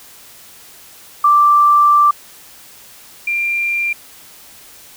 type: tone pair in turn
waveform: sine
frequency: 1174.7 / 2382 Hz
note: D6 / D7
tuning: 0 / +24 cents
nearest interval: octave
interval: 1224 cents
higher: second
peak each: -7 / -15 dBFS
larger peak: first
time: 1.24-2.11 / 3.27-3.93 s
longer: first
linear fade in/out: 5 ms
effects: white hiss -41 dBFS RMS until 4.96 s